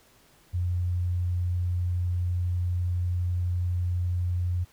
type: tone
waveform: sine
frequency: 88.8 Hz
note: F2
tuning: 29 cents sharp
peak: -24 dBFS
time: 0.53-4.65 s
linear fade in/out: 20 ms
effects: pink hiss -59 dBFS RMS until 4.72 s